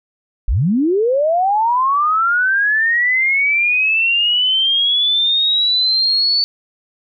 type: linear sweep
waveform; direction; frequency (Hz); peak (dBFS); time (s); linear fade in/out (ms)
sine; up; 34.52 to 4500; -12; 0.48-6.44; 0
effects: none